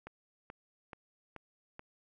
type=click train; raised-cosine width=0.5 ms; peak=-30 dBFS; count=5; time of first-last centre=0.07-1.794 s; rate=2.32 Hz; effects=none